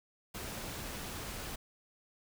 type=noise; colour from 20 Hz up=pink; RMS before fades=-42 dBFS; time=0.34-1.56 s; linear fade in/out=10 ms; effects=none